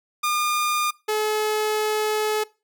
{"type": "tone pair in turn", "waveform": "sawtooth", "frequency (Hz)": [1211, 428.2], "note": ["D#6", "A4"], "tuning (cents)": [-47, -47], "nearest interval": "octave + tritone", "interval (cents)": 1800, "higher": "first", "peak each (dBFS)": -17, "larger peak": "neither", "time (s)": [[0.23, 0.91], [1.08, 2.44]], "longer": "second", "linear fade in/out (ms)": 10, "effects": ["noise-tail reverb RT60 0.3 s tail -22 dB re dry"]}